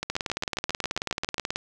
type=two click trains; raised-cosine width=0.2 ms; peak=-12 / -10 dBFS; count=11 / 28; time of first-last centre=0.03-1.381 / 0.1-1.559 s; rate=7.4 / 18.5 Hz; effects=none